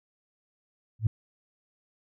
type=tone with exponential growth; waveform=sine; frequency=110 Hz; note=A2; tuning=in tune; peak=-14 dBFS; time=0.99-1.07 s; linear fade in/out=5 ms; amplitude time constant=17 ms; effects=tanh soft clip ceiling -14 dBFS